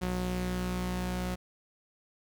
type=tone pair together; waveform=sawtooth; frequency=60.7 / 181.89 Hz; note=B1 / F#3; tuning=-29 / -29 cents; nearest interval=octave + perfect fifth; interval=1900 cents; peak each=-31 / -29 dBFS; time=0.01-1.36 s; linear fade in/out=20 ms; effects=none